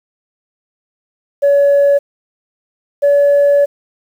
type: tone pair in turn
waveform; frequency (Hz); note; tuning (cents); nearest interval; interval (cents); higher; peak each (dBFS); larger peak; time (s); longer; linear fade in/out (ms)
sine; 566 / 570.6; C#5 / C#5; +36 / +50; unison; 14; second; -5; neither; 1.42-1.99 / 3.02-3.66; second; 20
effects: tanh soft clip ceiling -5 dBFS + 7-bit